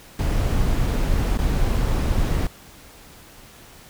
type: noise with dropouts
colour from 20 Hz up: brown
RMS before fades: -20 dBFS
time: 0.19-2.47 s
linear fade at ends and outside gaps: 2 ms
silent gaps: 1.374-1.388 s
effects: pink hiss -46 dBFS RMS until 3.89 s